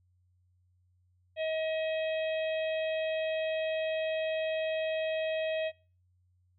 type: harmonic tone with a mistuned harmonic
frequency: 635 Hz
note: D#5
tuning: 35 cents sharp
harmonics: 1 / 3 / 4 / 5 / 6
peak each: -30 / -43 / -41 / -44 / -51 dBFS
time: 1.36-5.72 s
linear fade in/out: 50 ms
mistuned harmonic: 5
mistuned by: +38 cents
effects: noise-tail reverb RT60 0.4 s tail -25 dB re dry + added 90 Hz sine -66 dBFS peak until 6.58 s